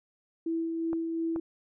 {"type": "tone with tremolo", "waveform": "sine", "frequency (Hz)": 329.1, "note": "E4", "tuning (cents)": -3, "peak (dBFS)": -27, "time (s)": [0.46, 1.4], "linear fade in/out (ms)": 5, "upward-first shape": "sine", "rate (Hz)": 2.8, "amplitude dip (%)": 30}
{"type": "clicks", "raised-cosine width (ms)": 1, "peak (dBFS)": -25, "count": 2, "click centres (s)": [0.931, 1.361]}
{"effects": []}